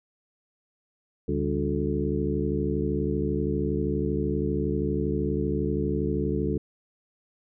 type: harmonic tone with a mistuned harmonic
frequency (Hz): 72.6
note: D2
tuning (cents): -19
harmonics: 1 / 2 / 3 / 4 / 5 / 6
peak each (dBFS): -31 / -31 / -31 / -31 / -31 / -31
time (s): 1.28-6.58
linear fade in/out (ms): 5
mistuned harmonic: 3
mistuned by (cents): -140
effects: none